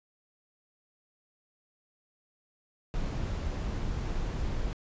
brown noise, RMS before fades -32 dBFS, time 2.94-4.73 s, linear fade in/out 0 ms, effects resampled to 16000 Hz

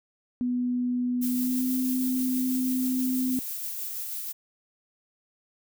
sine tone with pitch glide, 246.9 to 255.8 Hz, B3 to C4, 0 to -39 cents, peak -24 dBFS, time 0.41-3.39 s, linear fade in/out 0 ms, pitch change +61 cents, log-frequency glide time 1.2-1.7 s
violet noise with tremolo, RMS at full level -33 dBFS, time 1.21-4.33 s, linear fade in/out 20 ms, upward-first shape sine, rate 6.2 Hz, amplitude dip 25%
effects none

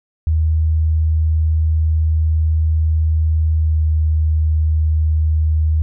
sine tone with pitch glide, 79 to 78.09 Hz, D#2 to D#2, +27 to +7 cents, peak -12 dBFS, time 0.27-5.82 s, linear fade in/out 0 ms, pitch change -20 cents, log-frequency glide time 3.53-3.81 s, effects none

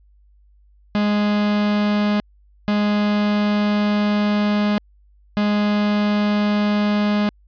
45% pulse tone bursts at uneven times, 207.7 Hz, G#3, in tune, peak -16 dBFS, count 3, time 0.95-2.2 / 2.68-4.78 / 5.37-7.29 s, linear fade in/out 0 ms, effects added 50 Hz sine -50 dBFS peak until 7.47 s + resampled to 11025 Hz

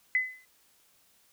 sine tone with exponential decay, 2022 Hz, B6, 40 cents sharp, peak -20 dBFS, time 0.15-0.45 s, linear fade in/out 1 ms, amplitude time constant 64 ms, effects white hiss -65 dBFS RMS until 1.32 s

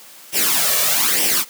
white noise with flanger, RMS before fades -17 dBFS, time 0.32-1.45 s, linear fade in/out 50 ms, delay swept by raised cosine 0.36 to 1.76 ms, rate 1.1 Hz, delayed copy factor +0.7, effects white hiss -42 dBFS RMS until 1.49 s + high-pass 200 Hz 12 dB/octave

